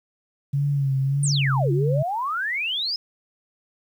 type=tone with vibrato; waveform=sine; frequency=138.59 Hz; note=C#3; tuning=in tune; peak=-19 dBFS; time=0.53-2.03 s; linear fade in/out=10 ms; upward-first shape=sine; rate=1.7 Hz; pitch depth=58 cents each way
type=exponential two-way sweep; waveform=sine; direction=down then up; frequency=9397 to 331.8 to 5210 Hz; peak=-23 dBFS; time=1.23-2.96 s; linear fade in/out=2 ms; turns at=1.72 s
effects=9-bit